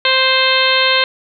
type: harmonic tone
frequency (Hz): 523.3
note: C5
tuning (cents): 0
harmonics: 1 / 2 / 3 / 4 / 5 / 6 / 7 / 8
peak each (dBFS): -19 / -19 / -19 / -19 / -19 / -19 / -19 / -19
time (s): 0.05-1.04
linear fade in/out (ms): 2
effects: none